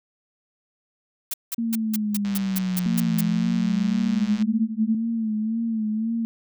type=noise bursts; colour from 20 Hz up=blue; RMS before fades=-27 dBFS; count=10; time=1.31-3.21 s; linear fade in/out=5 ms; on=28 ms; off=180 ms
type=exponential two-way sweep; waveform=sine; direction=down then up; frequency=232.7 to 167.6 to 229 Hz; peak=-22 dBFS; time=1.58-4.95 s; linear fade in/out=5 ms; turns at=3.15 s
type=click train; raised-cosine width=0.2 ms; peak=-21 dBFS; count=264; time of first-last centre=2.25-4.424 s; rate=121 Hz
type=tone with vibrato; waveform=sine; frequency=222 Hz; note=A3; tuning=16 cents sharp; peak=-22 dBFS; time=2.86-6.25 s; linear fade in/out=0 ms; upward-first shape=sine; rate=1.9 Hz; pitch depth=67 cents each way
effects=none